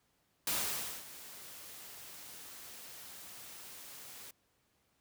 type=noise with ADSR envelope; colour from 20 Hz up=white; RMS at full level=-33 dBFS; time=0.47-4.31 s; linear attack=3 ms; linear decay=560 ms; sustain=-17 dB; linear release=6 ms; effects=pink hiss -75 dBFS RMS until 5 s + high-pass 60 Hz 12 dB/octave